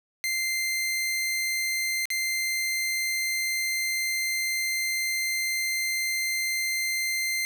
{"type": "tone with dropouts", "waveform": "sawtooth", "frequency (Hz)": 2086, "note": "C7", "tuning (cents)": -6, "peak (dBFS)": -22, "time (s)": [0.24, 7.45], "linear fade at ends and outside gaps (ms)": 0, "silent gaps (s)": [2.055, 2.103], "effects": []}